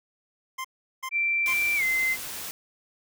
25% pulse tone bursts, 1046.5 Hz, C6, in tune, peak -27 dBFS, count 3, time 0.58-1.538 s, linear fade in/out 10 ms, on 66 ms, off 380 ms
sine tone with pitch glide, 2349 to 2069 Hz, D7 to C7, 0 to -20 cents, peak -22 dBFS, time 1.11-2.17 s, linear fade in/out 50 ms, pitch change -220 cents, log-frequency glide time 1.76-1.83 s
white noise, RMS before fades -36 dBFS, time 1.46-2.51 s, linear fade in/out 0 ms
effects none

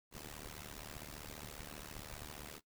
pink noise with amplitude modulation, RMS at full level -45 dBFS, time 0.11-2.61 s, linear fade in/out 50 ms, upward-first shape sine, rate 75 Hz, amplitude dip 100%, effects noise-tail reverb RT60 0.1 s tail -18 dB re dry

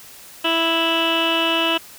15% pulse tone with low-pass filter, 329.6 Hz, E4, in tune, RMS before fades -19 dBFS, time 0.44-1.78 s, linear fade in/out 10 ms, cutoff 2800 Hz, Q 9.7, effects white hiss -42 dBFS RMS until 1.98 s

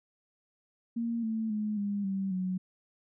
sine tone with pitch steps, 232.4 / 222 / 212.1 / 202.7 / 193.63 / 184.99 Hz, A#3 / A3 / G#3 / G#3 / G3 / F#3, -5 / +16 / +37 / -42 / -21 / 0 cents, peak -29 dBFS, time 0.96-2.58 s, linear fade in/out 10 ms, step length 270 ms, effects none

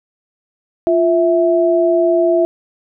sine tone pair together, 348 / 657 Hz, F4 / E5, -6 / -6 cents, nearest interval major seventh, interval 1100 cents, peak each -13 dBFS, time 0.87-2.45 s, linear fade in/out 0 ms, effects none

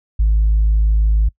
sine tone, 53.2 Hz, G#1, 42 cents sharp, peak -9 dBFS, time 0.19-1.29 s, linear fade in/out 10 ms, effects noise-tail reverb RT60 0.1 s tail -24 dB re dry + tanh soft clip ceiling -8 dBFS

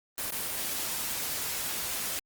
white noise with dropouts, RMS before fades -33 dBFS, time 0.18-2.19 s, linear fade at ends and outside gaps 0 ms, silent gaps 0.306-0.322 s, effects Opus 24 kbps

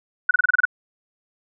sine tone bursts, 1477 Hz, F#6, 3 cents flat, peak -11 dBFS, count 8, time 0.29-0.653 s, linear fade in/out 5 ms, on 20 ms, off 29 ms, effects none

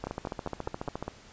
two click trains, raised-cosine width 1 ms, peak -19 / -19 dBFS, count 6 / 15, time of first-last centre 0.07-1.08 / 0.04-1.026 s, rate 4.95 / 14.2 Hz, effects pink hiss -53 dBFS RMS until 1.32 s + resampled to 16000 Hz

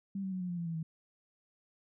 sine tone with pitch steps, 196 / 190.53 / 185.21 / 180.04 / 175.02 / 170.14 / 165.39 / 160.77 Hz, G3 / G3 / F#3 / F#3 / F3 / F3 / E3 / E3, 0 / -49 / +2 / -47 / +4 / -45 / +6 / -43 cents, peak -34 dBFS, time 0.15-0.83 s, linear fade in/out 5 ms, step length 85 ms, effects none

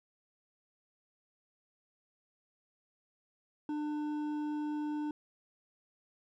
triangle tone with hard clipping, 299.2 Hz, D4, 32 cents sharp, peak -35 dBFS, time 3.69-5.11 s, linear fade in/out 2 ms, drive 11 dB, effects none

